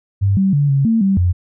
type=tone with pitch steps; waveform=sine; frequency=98.8 / 192.9 / 143.7 / 138 / 225.8 / 194.2 / 89 Hz; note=G2 / G3 / D3 / C#3 / A3 / G3 / F2; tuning=+14 / -28 / -37 / -7 / +45 / -16 / +33 cents; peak=-11 dBFS; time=0.21-1.33 s; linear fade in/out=20 ms; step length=160 ms; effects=none